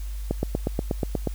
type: click train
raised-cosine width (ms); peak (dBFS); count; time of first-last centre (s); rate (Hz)
2; -10; 9; 0.31-1.273; 8.31
effects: added 50 Hz sine -29 dBFS peak until 1.34 s + white hiss -49 dBFS RMS until 1.34 s